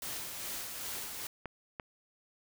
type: noise with tremolo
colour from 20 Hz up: white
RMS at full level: -39 dBFS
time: 0.02-1.27 s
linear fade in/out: 2 ms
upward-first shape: sine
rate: 2.5 Hz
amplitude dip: 35%
type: clicks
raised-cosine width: 0.5 ms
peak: -24 dBFS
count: 2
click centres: 1.457 / 1.798 s
effects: none